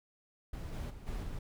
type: noise with level steps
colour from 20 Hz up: brown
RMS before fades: -41 / -38 / -48 / -38 / -41 dBFS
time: 0.53-1.39 s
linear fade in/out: 5 ms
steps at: 0.72 / 0.89 / 1.06 / 1.22 s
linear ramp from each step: 20 ms
effects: none

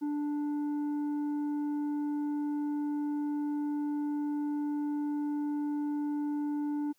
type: tone with tanh clipping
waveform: triangle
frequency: 293.7 Hz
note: D4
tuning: in tune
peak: -31 dBFS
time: 0.01-6.93 s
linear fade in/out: 20 ms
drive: 10 dB
effects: white hiss -72 dBFS RMS until 6.98 s

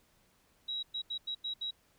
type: tone bursts at uneven times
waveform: sine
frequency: 3859 Hz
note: B7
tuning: 41 cents flat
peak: -34 dBFS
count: 6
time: 0.68-0.83 / 0.94-1.02 / 1.1-1.18 / 1.27-1.35 / 1.44-1.54 / 1.61-1.71 s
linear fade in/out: 10 ms
effects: pink hiss -69 dBFS RMS until 1.98 s

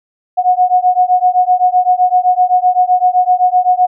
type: beating tone pair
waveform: sine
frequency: 725 / 732.8 Hz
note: F#5 / F#5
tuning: -35 / -17 cents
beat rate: 7.8 Hz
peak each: -11 dBFS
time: 0.37-3.87 s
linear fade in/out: 20 ms
effects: none

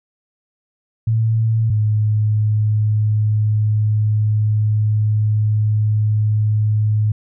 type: tone pair in turn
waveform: sine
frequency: 112 / 106.84 Hz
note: A2 / G#2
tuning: +31 / +50 cents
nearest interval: minor second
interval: 81 cents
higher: first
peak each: -13 dBFS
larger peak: neither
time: 1.07-1.7 / 1.7-7.12 s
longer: second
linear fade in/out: 5 ms
effects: none

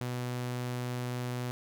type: tone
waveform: sawtooth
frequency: 123.7 Hz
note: B2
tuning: 3 cents sharp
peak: -29 dBFS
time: 0.01-1.51 s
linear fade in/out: 0 ms
effects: none

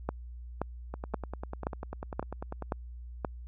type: two click trains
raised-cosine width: 1 ms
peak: -16 / -23 dBFS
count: 7 / 18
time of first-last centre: 0.09-3.248 / 0.94-2.623 s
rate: 1.9 / 10.1 Hz
effects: added 60 Hz sine -41 dBFS peak until 3.47 s

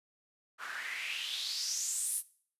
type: noise with band-pass filter sweep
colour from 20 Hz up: white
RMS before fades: -37 dBFS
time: 0.58-2.23 s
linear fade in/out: 50 ms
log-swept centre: 1300 to 11000 Hz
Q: 5
effects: noise-tail reverb RT60 0.5 s tail -19 dB re dry + resampled to 32000 Hz

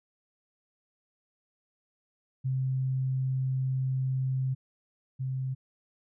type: tone pair in turn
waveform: sine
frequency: 131.2 / 131.2 Hz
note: C3 / C3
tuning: +5 / +5 cents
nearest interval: unison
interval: 0 cents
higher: neither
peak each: -26 / -29 dBFS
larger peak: first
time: 2.44-4.55 / 5.19-5.55 s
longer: first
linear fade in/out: 20 ms
effects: none

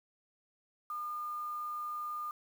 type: tone with quantisation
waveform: sine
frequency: 1211 Hz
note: D#6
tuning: 47 cents flat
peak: -36 dBFS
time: 0.9-2.31 s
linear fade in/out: 2 ms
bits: 9
effects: none

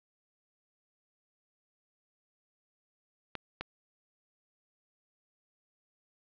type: clicks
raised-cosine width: 0.3 ms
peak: -20 dBFS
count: 2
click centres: 3.353 / 3.61 s
effects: resampled to 11025 Hz + 9-bit

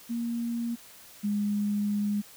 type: tone pair in turn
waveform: sine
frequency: 234.5 / 205.9 Hz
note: A#3 / G#3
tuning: +11 / -15 cents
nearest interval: major second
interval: 226 cents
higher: first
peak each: -28 / -25 dBFS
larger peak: second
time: 0.09-0.76 / 1.23-2.22 s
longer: second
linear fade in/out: 20 ms
effects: white hiss -51 dBFS RMS until 2.36 s

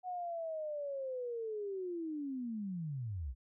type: linear sweep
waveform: sine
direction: down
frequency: 740 to 55.1 Hz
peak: -37 dBFS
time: 0.03-3.35 s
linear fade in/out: 50 ms
effects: none

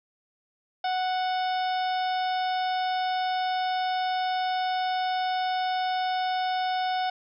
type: harmonic tone with a mistuned harmonic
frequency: 740 Hz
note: F#5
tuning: in tune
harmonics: 1 / 2 / 3 / 4 / 5 / 6 / 7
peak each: -25 / -36 / -41 / -41 / -39 / -47 / -42 dBFS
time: 0.84-7.1 s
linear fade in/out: 5 ms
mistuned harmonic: 5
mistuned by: -30 cents
effects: none

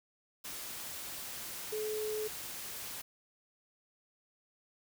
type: tone in noise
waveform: sine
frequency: 429.1 Hz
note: A4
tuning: 43 cents flat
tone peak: -34 dBFS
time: 1.72-2.28 s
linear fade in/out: 10 ms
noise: white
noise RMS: -43 dBFS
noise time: 0.44-3.02 s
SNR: +6 dB
effects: none

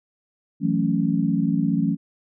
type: chord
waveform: sine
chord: F# minor seventh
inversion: third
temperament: equal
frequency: 164.81 / 185 / 220 / 277.2 Hz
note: E3 / F#3 / A3 / C#4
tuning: 0 / 0 / 0 / 0 cents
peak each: -24 dBFS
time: 0.6-1.97 s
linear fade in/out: 50 ms
effects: none

